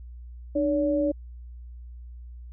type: tone pair together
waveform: sine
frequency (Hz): 301.9 / 570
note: D4 / C#5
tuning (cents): +48 / +48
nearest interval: major seventh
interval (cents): 1100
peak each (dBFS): -24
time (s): 0.55-1.12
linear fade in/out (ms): 10
effects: added 60 Hz sine -39 dBFS peak until 2.52 s